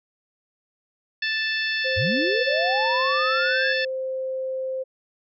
harmonic tone, 880 Hz, A5, in tune, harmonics 2 / 3 / 4 / 5 / 6, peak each -25 / -29 / -31 / -33 / -35 dBFS, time 1.22-3.85 s, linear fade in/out 5 ms
sine tone, 523.3 Hz, C5, in tune, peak -25 dBFS, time 1.84-4.84 s, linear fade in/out 20 ms
sine linear sweep, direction up, 75.8 to 1700 Hz, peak -23 dBFS, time 1.96-3.74 s, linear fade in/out 20 ms
effects none

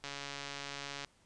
click train, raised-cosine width 0.2 ms, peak -24 dBFS, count 143, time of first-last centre 0.04-1.047 s, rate 141 Hz, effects pink hiss -68 dBFS RMS until 1.25 s + resampled to 22050 Hz

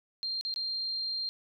sine tone with dropouts, 4186 Hz, C8, in tune, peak -31 dBFS, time 0.23-1.29 s, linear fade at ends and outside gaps 0 ms, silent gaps 0.411-0.45 / 0.54-0.561 s, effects none

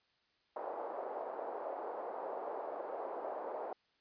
white band-pass noise, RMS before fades -42 dBFS, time 0.56-3.73 s, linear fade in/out 5 ms, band 430 to 820 Hz, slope 24 dB/octave, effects white hiss -75 dBFS RMS until 4 s + resampled to 11025 Hz

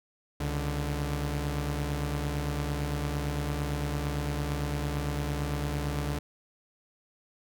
sawtooth tone pair together, 68.82 / 146.5 Hz, C#2 / D3, -12 / -4 cents, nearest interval octave + minor second, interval 1308 cents, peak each -28 dBFS, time 0.4-6.19 s, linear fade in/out 5 ms, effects none

